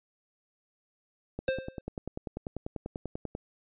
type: click train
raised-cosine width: 2 ms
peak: -22 dBFS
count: 21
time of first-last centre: 1.39-3.351 s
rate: 10.2 Hz
type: tone with exponential decay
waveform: square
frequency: 526 Hz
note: C5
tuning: 9 cents sharp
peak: -25 dBFS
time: 1.48-1.81 s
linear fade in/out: 2 ms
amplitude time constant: 71 ms
effects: resampled to 8000 Hz